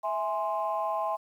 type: chord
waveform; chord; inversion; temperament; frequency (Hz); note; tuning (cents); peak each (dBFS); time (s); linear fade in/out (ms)
sine; E augmented; none; equal with one note detuned; 655.1 / 830.6 / 1046.5; E5 / G#5 / B#5; -11 / 0 / 0; -31; 0.03-1.17; 20
effects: tanh soft clip ceiling -19 dBFS + 10-bit